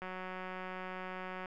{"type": "click train", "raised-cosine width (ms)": 0.5, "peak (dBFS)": -28, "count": 267, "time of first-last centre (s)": [0.02, 1.458], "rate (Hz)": 185, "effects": []}